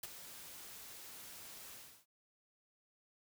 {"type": "noise with ADSR envelope", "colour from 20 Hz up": "white", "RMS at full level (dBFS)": -42, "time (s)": [0.03, 2.06], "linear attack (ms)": 5, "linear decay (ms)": 28, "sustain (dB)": -10, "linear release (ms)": 330, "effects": []}